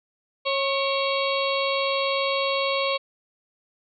harmonic tone with a mistuned harmonic, 547 Hz, C#5, 23 cents flat, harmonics 1 / 2 / 4 / 5 / 6 / 7 / 8, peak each -25 / -28 / -31 / -32 / -33 / -33 / -34 dBFS, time 0.45-2.98 s, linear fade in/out 20 ms, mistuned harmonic 4, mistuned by +48 cents, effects none

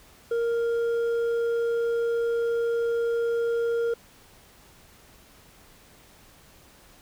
sine tone with hard clipping, 466.2 Hz, A#4, in tune, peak -24 dBFS, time 0.31-3.94 s, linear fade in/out 5 ms, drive 4 dB, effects pink hiss -54 dBFS RMS until 7.01 s

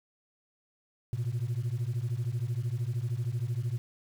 sine beating tone pair, 113 / 126 Hz, A2 / B2, +47 / +35 cents, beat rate 13 Hz, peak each -30 dBFS, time 1.13-3.78 s, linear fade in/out 0 ms, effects tanh soft clip ceiling -26 dBFS + 9-bit

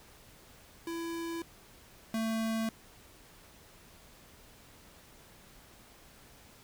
square tone pair in turn, 333.9 / 223.5 Hz, E4 / A3, +22 / +27 cents, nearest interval perfect fifth, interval 695 cents, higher first, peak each -36 / -31 dBFS, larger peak second, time 0.87-1.42 / 2.14-2.69 s, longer neither, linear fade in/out 2 ms, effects pink hiss -57 dBFS RMS until 6.63 s

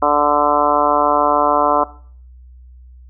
harmonic tone, 146.83 Hz, D3, in tune, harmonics 2 / 3 / 4 / 5 / 6 / 7 / 8 / 9, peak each -23 / -23 / -18 / -18 / -22 / -17 / -22 / -21 dBFS, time 0.02-1.84 s, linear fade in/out 5 ms, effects noise-tail reverb RT60 0.5 s tail -19 dB re dry + added 62 Hz sine -38 dBFS peak until 3.09 s

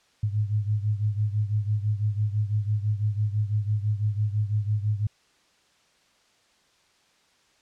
sine beating tone pair, 103.83 / 109.83 Hz, G#2 / A2, 0 / -3 cents, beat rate 6 Hz, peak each -24 / -28 dBFS, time 0.23-5.07 s, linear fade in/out 5 ms, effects white hiss -63 dBFS RMS until 7.61 s + low-pass 6000 Hz 12 dB/octave

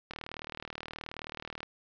click train, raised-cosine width 0.3 ms, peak -23 dBFS, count 60, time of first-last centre 0.11-1.631 s, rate 38.8 Hz, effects resampled to 16000 Hz + 9-bit

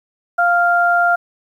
sine tone pair together, 698.5 / 1394.9 Hz, F5 / F6, 0 / -2 cents, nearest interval octave, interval 1198 cents, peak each -14 dBFS, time 0.38-1.16 s, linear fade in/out 10 ms, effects 8-bit

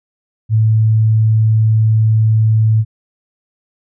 sine tone, 110 Hz, A2, in tune, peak -8 dBFS, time 0.49-2.85 s, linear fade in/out 50 ms, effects none

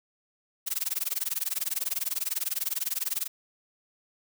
blue noise with tremolo, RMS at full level -27 dBFS, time 0.66-3.28 s, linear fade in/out 20 ms, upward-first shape sine, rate 20 Hz, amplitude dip 100%, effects none

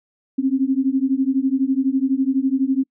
sine beating tone pair, 260.9 / 272.9 Hz, C4 / C#4, -5 / -27 cents, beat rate 12 Hz, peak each -19 dBFS, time 0.38-2.84 s, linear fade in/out 10 ms, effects noise-tail reverb RT60 0.1 s tail -26 dB re dry

